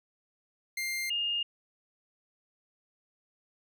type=tone pair in turn; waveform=sawtooth / sine; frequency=2100 / 2832 Hz; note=C7 / F7; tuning=+6 / +23 cents; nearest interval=perfect fourth; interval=517 cents; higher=second; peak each=-28 dBFS; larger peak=neither; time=0.77-1.1 / 1.1-1.43 s; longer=neither; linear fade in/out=5 ms; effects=none